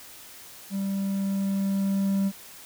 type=tone with level ramp; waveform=triangle; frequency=195.8 Hz; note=G3; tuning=2 cents flat; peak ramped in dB=-24 to -19 dBFS; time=0.7-2.32 s; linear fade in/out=50 ms; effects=white hiss -46 dBFS RMS until 2.65 s